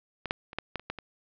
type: clicks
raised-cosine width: 0.3 ms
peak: -18 / -10 / -26 / -13 / -15 / -29 / -16 / -23 dBFS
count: 8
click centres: 0.257 / 0.309 / 0.531 / 0.586 / 0.757 / 0.796 / 0.9 / 0.987 s
effects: low-pass 4000 Hz 12 dB/octave